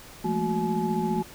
sine tone cluster, 171.4 / 211.6 / 226.4 / 367.8 / 853 Hz, F3 / G#3 / A3 / F#4 / G#5, -32 / +33 / +50 / -10 / +46 cents, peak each -30 dBFS, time 0.24-1.23 s, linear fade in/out 10 ms, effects pink hiss -46 dBFS RMS until 1.34 s

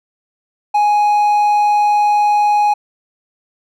triangle tone, 832 Hz, G#5, 3 cents sharp, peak -8 dBFS, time 0.74-2.74 s, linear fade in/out 10 ms, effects none

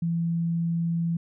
sine tone, 167.9 Hz, E3, 32 cents sharp, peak -23 dBFS, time 0.02-1.17 s, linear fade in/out 5 ms, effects none

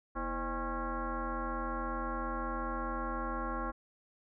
sine tone with frequency modulation, 523.3 Hz, C5, in tune, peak -33 dBFS, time 0.15-3.72 s, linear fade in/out 20 ms, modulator 283 Hz, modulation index 3.1, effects none

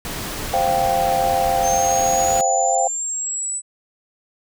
pink noise, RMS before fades -28 dBFS, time 0.05-2.41 s, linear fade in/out 0 ms
sine chord, C suspended fourth, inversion none, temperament just, 523.3 / 697.7 / 784.9 Hz, C5 / F5 / G5, 0 / -2 / +2 cents, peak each -23 / -20 / -19 dBFS, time 0.53-2.88 s, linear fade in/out 10 ms
sine exponential sweep, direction up, 6272 to 7970 Hz, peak -22 dBFS, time 1.62-3.62 s, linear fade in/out 50 ms
effects none

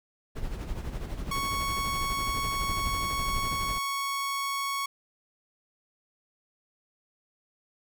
brown noise with tremolo, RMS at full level -32 dBFS, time 0.35-3.79 s, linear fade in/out 20 ms, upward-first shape sine, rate 12 Hz, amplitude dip 55%
sawtooth tone, 1108.7 Hz, C#6, in tune, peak -25 dBFS, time 1.31-4.86 s, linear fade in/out 5 ms
effects none

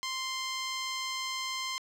10% pulse tone, 1046.5 Hz, C6, in tune, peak -24 dBFS, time 0.03-1.78 s, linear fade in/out 0 ms, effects low-pass 10000 Hz 12 dB/octave + 11-bit

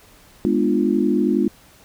sine chord, G# diminished seventh, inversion none, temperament equal with one note detuned, 207.7 / 246.9 / 299.1 / 349.2 Hz, G#3 / B3 / D4 / F4, 0 / 0 / +32 / 0 cents, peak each -21 dBFS, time 0.45-1.48 s, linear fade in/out 0 ms, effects pink hiss -50 dBFS RMS until 1.84 s

